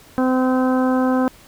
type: harmonic tone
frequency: 257.1 Hz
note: C4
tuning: 30 cents flat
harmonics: 1 / 2 / 3 / 4 / 5 / 6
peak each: -16 / -22 / -26 / -28 / -30 / -32 dBFS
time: 0.18-1.28 s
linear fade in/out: 0 ms
effects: pink hiss -47 dBFS RMS until 1.47 s